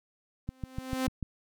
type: tone with exponential growth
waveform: sawtooth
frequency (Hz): 260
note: C4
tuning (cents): -11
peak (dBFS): -22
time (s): 0.47-1.07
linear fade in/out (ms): 5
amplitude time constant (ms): 130
type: click train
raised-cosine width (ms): 5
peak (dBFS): -21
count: 6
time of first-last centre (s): 0.49-1.227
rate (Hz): 6.78
effects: none